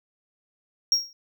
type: tone with exponential decay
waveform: triangle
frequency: 5588 Hz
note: F8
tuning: in tune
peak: -12 dBFS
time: 0.92-1.13 s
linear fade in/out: 1 ms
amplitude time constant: 45 ms
effects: tanh soft clip ceiling -11 dBFS